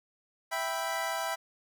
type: chord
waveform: 25% pulse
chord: E minor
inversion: none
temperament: equal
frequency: 659.3 / 784 / 987.8 Hz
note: E5 / G5 / B5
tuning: 0 / 0 / 0 cents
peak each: -31 / -32 / -32 dBFS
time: 0.51-1.36 s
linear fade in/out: 20 ms
effects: none